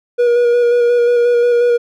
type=tone with vibrato; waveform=triangle; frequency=480 Hz; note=B4; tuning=49 cents flat; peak=-7 dBFS; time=0.18-1.78 s; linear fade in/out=20 ms; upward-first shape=square; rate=5.6 Hz; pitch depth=15 cents each way; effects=none